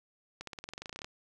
accelerating click train, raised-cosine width 0.2 ms, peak -24 dBFS, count 16, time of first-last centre 0.41-1.045 s, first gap 63 ms, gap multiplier 0.94, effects none

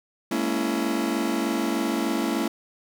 40% pulse chord, A# half-diminished seventh, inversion third, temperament just, 209.8 / 233.1 / 279.7 / 335.6 Hz, G#3 / A#3 / C#4 / E4, +18 / 0 / +16 / +31 cents, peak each -30 / -28 / -28 / -27 dBFS, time 0.31-2.48 s, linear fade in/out 5 ms, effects none

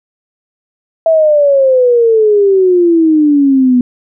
sine exponential sweep, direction down, 659.3 to 244.2 Hz, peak -5 dBFS, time 1.06-3.81 s, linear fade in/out 2 ms, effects none

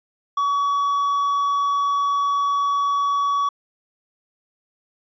triangle tone, 1132 Hz, C#6, 36 cents sharp, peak -16 dBFS, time 0.37-3.49 s, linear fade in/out 5 ms, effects resampled to 16000 Hz

